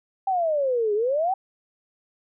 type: exponential two-way sweep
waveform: sine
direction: down then up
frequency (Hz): 790 to 405 to 790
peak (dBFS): -20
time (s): 0.27-1.34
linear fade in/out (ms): 5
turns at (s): 0.94
effects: none